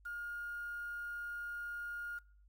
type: tone with quantisation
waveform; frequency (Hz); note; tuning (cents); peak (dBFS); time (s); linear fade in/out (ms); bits
sine; 1422; F6; +31; -40; 0.05-2.19; 10; 10
effects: noise-tail reverb RT60 0.5 s tail -24 dB re dry + added 50 Hz sine -61 dBFS peak until 2.48 s